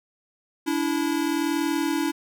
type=tone pair together; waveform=square; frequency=288.8 / 329.6 Hz; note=D4 / E4; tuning=-29 / 0 cents; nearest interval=major second; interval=229 cents; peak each=-26 dBFS; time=0.66-2.12 s; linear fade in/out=20 ms; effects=none